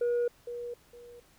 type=tone with echo; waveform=sine; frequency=480 Hz; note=B4; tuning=49 cents flat; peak=-23 dBFS; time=0.01-0.28 s; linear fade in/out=5 ms; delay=460 ms; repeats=2; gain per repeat=-12 dB; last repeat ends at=1.2 s; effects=tanh soft clip ceiling -24 dBFS + pink hiss -62 dBFS RMS until 1.38 s